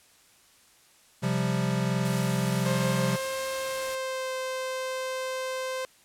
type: chord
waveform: square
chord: C suspended fourth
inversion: none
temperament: equal with one note detuned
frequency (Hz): 131.72 / 174.61 / 196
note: C3 / F3 / G3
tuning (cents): +12 / 0 / 0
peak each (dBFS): -29 / -30 / -31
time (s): 1.22-3.17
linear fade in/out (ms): 20
type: noise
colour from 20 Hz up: white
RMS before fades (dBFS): -39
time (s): 2.05-3.95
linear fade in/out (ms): 0
type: tone with pitch glide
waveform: sawtooth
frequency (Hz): 530 to 519.1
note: C5 to C5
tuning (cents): +22 to -14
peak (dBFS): -26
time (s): 2.66-5.85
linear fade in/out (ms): 0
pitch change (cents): -36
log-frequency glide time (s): 3.63-4.34
effects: white hiss -59 dBFS RMS until 6.04 s + low-pass 11000 Hz 12 dB/octave